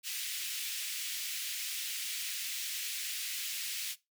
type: high-pass noise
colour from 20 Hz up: pink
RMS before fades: -38 dBFS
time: 0.03-3.96 s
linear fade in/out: 50 ms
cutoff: 2300 Hz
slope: 24 dB/octave
effects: noise-tail reverb RT60 0.2 s tail -18 dB re dry